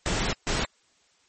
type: noise bursts at uneven times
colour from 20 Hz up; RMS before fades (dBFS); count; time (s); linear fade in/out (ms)
pink; -26; 2; 0.06-0.33 / 0.47-0.65; 0
effects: white hiss -64 dBFS RMS until 1.28 s + MP3 32 kbps